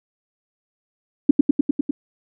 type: tone with echo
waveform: sine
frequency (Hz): 284.3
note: C#4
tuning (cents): +44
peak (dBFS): -5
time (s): 1.29-1.31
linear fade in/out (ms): 5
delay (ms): 100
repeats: 6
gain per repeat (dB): -2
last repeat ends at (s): 1.91
effects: none